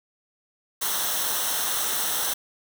white noise with comb filter, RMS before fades -26 dBFS, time 0.81-2.34 s, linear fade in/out 10 ms, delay 0.42 ms, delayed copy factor -0.65, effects none

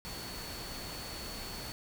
sine tone in noise, 4435 Hz, C#8, in tune, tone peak -46 dBFS, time 0.05-1.72 s, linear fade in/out 0 ms, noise pink, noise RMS -43 dBFS, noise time 0.05-1.72 s, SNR -6 dB, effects none

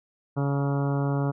harmonic tone with a mistuned harmonic, 140.5 Hz, C#3, 24 cents sharp, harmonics 1 / 2 / 3 / 4 / 5 / 6 / 7 / 8 / 9 / 10, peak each -24 / -30 / -34 / -36 / -38 / -40 / -41 / -42 / -43 / -44 dBFS, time 0.36-1.32 s, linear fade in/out 20 ms, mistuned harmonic 7, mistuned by -39 cents, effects none

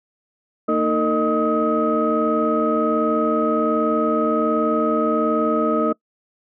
sine tone cluster, 228.7 / 310 / 454.4 / 617 / 1266 Hz, A#3 / D#4 / A#4 / D#5 / D#6, -33 / -6 / -44 / -15 / +30 cents, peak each -22 dBFS, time 0.68-5.93 s, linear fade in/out 10 ms, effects noise-tail reverb RT60 0.1 s tail -24 dB re dry + tanh soft clip ceiling -8 dBFS

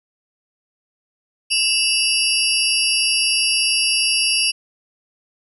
sine tone cluster, 2667 / 2885 / 4785 / 5470 / 10790 Hz, E7 / F#7 / D8 / F8 / E9, +20 / -44 / +32 / -37 / +39 cents, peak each -22 dBFS, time 1.5-4.52 s, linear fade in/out 20 ms, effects none

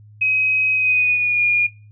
sine tone with pitch glide, 2533 to 2428 Hz, D#7 to D#7, +30 to -43 cents, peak -14 dBFS, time 0.21-1.67 s, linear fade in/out 10 ms, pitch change -73 cents, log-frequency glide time 0.73-1.43 s, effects noise-tail reverb RT60 0.3 s tail -17 dB re dry + added 105 Hz sine -42 dBFS peak until 1.91 s

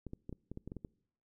clicks, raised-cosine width 3 ms, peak -30 dBFS, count 10, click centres 0.067 / 0.134 / 0.294 / 0.327 / 0.516 / 0.574 / 0.676 / 0.719 / 0.767 / 0.848 s, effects noise-tail reverb RT60 0.7 s tail -25 dB re dry

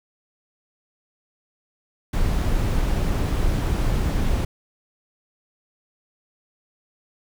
brown noise, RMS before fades -21 dBFS, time 2.13-4.45 s, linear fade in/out 5 ms, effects none

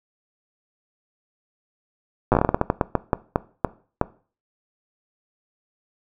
slowing click train, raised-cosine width 1 ms, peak -3 dBFS, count 18, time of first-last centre 2.32-4.014 s, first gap 8 ms, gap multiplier 1.27, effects noise-tail reverb RT60 0.4 s tail -19 dB re dry

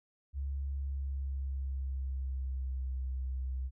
sine tone with pitch glide, 69 to 64.75 Hz, C#2 to C2, -7 to -17 cents, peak -33 dBFS, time 0.33-3.71 s, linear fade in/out 50 ms, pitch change -110 cents, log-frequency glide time 0.72-2.89 s, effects none

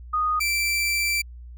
sine / sawtooth tone pair in turn, 1239 / 2339 Hz, D#6 / D7, -8 / -8 cents, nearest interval major seventh, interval 1100 cents, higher second, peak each -20 / -18 dBFS, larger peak second, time 0.13-0.4 / 0.4-1.22 s, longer second, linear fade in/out 10 ms, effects added 60 Hz sine -38 dBFS peak until 1.57 s

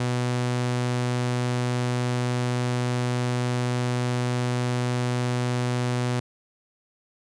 sawtooth tone, 123.47 Hz, B2, in tune, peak -19 dBFS, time 0-6.2 s, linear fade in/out 5 ms, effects resampled to 22050 Hz

